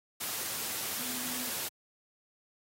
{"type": "tone in noise", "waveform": "sine", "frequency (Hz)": 249.9, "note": "B3", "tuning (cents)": 21, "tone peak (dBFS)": -45, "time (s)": [0.99, 1.5], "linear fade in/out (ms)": 10, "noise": "white", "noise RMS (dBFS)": -36, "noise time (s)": [0.2, 1.69], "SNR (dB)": -12, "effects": ["high-pass 100 Hz 12 dB/octave", "AAC 48 kbps"]}